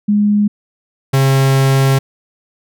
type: tone pair in turn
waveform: sine / 45% pulse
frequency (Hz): 207.1 / 135.06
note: G#3 / C#3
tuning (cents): -5 / -45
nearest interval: perfect fifth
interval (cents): 740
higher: first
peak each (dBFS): -9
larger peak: neither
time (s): 0.08-0.48 / 1.13-1.99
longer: second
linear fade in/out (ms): 10
effects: none